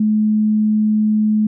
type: tone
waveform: sine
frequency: 214.1 Hz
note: A3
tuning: 47 cents flat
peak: -12 dBFS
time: 0-1.47 s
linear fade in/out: 5 ms
effects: none